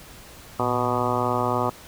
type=harmonic tone with a mistuned harmonic; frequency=123.47 Hz; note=B2; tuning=in tune; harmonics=1 / 2 / 3 / 4 / 5 / 6 / 7 / 8 / 9 / 10; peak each=-30 / -30 / -30 / -30 / -30 / -30 / -30 / -30 / -30 / -30 dBFS; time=0.59-1.7 s; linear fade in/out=5 ms; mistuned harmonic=1; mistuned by=-140 cents; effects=pink hiss -45 dBFS RMS until 1.87 s